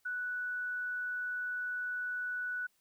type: tone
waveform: sine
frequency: 1480 Hz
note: F#6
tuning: in tune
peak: -34 dBFS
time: 0.05-2.67 s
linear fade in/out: 10 ms
effects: white hiss -74 dBFS RMS until 2.8 s